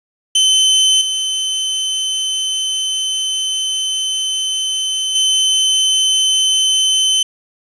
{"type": "tone with level steps", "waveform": "sawtooth", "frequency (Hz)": 3061, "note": "G7", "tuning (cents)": -42, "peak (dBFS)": [-6, -13, -8], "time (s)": [0.35, 7.23], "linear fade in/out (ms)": 5, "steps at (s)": [1.01, 5.15], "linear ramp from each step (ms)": 5, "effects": ["resampled to 22050 Hz", "7-bit"]}